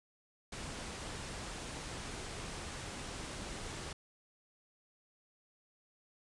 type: low-pass noise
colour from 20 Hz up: pink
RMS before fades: -44 dBFS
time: 0.52-3.93 s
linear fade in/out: 5 ms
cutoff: 10000 Hz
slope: 48 dB/octave
effects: resampled to 24000 Hz